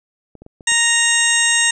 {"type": "clicks", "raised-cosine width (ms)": 2, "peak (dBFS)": -26, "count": 5, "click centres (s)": [0.353, 0.42, 0.464, 0.608, 0.719]}
{"type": "harmonic tone", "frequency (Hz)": 932.3, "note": "A#5", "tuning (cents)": 0, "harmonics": [1, 2, 3, 4, 6, 7, 8, 9], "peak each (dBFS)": [-29, -17, -21, -21, -29, -22, -23, -19], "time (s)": [0.67, 1.71], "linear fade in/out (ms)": 5}
{"effects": []}